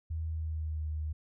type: tone with pitch glide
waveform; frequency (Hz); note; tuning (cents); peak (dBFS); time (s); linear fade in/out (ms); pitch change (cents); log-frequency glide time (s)
sine; 80.2 to 77.07; E2 to D#2; -47 to -16; -32; 0.1-1.13; 10; -69; 0.26-0.88
effects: none